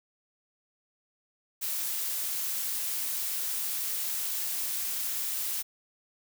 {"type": "noise", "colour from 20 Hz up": "blue", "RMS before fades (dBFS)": -32, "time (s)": [1.61, 5.63], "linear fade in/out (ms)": 20, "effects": []}